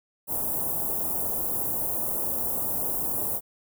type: band-stop noise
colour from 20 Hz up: white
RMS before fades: -28 dBFS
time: 0.27-3.41 s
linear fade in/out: 50 ms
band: 880 to 11000 Hz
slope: 24 dB/octave
effects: none